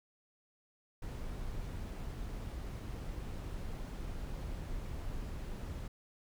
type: noise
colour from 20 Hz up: brown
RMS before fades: -41 dBFS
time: 1.02-5.88 s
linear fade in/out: 5 ms
effects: none